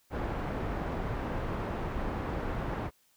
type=low-pass noise; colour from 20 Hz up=pink; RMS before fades=-34 dBFS; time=0.1-2.91 s; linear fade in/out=50 ms; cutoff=1300 Hz; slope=12 dB/octave; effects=white hiss -68 dBFS RMS until 3.16 s